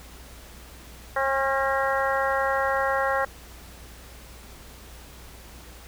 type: harmonic tone with a mistuned harmonic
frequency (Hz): 270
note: C#4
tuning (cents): -45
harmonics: 2 / 3 / 4 / 5 / 6 / 7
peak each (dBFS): -26 / -28 / -29 / -30 / -31 / -31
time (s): 1.16-3.25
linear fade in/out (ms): 5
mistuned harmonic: 5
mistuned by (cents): +29
effects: added 60 Hz sine -46 dBFS peak until 5.87 s + pink hiss -47 dBFS RMS until 5.87 s